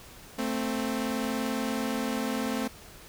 sawtooth tone pair together, 221 / 261.6 Hz, A3 / C4, +8 / 0 cents, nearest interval minor third, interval 292 cents, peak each -27 dBFS, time 0.38-2.68 s, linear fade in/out 10 ms, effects pink hiss -49 dBFS RMS until 3.08 s

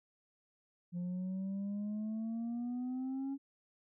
sine exponential sweep, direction up, 174.1 to 277.2 Hz, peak -33 dBFS, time 0.92-3.38 s, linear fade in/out 50 ms, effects tanh soft clip ceiling -35 dBFS

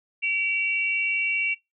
sine tone pair together, 2302 / 2737 Hz, D7 / F7, -35 / -36 cents, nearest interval minor third, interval 299 cents, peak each -25 dBFS, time 0.22-1.55 s, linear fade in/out 20 ms, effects noise-tail reverb RT60 0.2 s tail -21 dB re dry

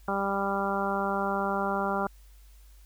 harmonic tone, 197.5 Hz, G3, 13 cents sharp, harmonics 1 / 2 / 3 / 4 / 5 / 6 / 7, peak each -33 / -34 / -34 / -32 / -35 / -35 / -34 dBFS, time 0.08-2.07 s, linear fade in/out 2 ms, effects added 50 Hz sine -50 dBFS peak until 2.85 s + white hiss -63 dBFS RMS until 2.85 s

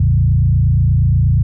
sine tone with frequency modulation, 103.83 Hz, G#2, in tune, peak -9 dBFS, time 0-1.43 s, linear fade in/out 5 ms, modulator 28.4 Hz, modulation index 1.5, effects none

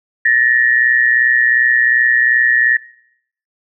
sine tone pair together, 1757 / 1879.7 Hz, A6 / A#6, -3 / +14 cents, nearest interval minor second, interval 117 cents, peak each -12 dBFS, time 0.25-2.77 s, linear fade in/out 5 ms, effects noise-tail reverb RT60 0.7 s tail -22 dB re dry

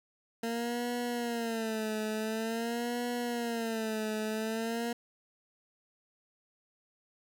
20% pulse tone with vibrato, 228.6 Hz, A#3, 34 cents flat, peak -27 dBFS, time 0.43-4.93 s, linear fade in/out 5 ms, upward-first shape sine, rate 0.47 Hz, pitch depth 100 cents each way, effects none

